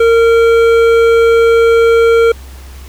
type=tone with hard clipping; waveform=sine; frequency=460 Hz; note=A#4; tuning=23 cents flat; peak=-7 dBFS; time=0-2.32 s; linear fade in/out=5 ms; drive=11 dB; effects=added 66 Hz sine -29 dBFS peak until 2.88 s + pink hiss -39 dBFS RMS until 2.88 s